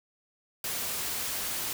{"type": "noise", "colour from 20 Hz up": "white", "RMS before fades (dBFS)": -33, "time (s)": [0.64, 1.73], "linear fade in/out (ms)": 2, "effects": []}